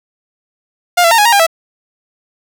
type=tone with pitch steps; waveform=sawtooth; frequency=706 / 673 / 917 / 831 / 937 / 804 / 657 Hz; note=F5 / E5 / A#5 / G#5 / A#5 / G5 / E5; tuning=+19 / +36 / -29 / +1 / +9 / +44 / -6 cents; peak=-3 dBFS; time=0.97-1.467 s; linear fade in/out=10 ms; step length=71 ms; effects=none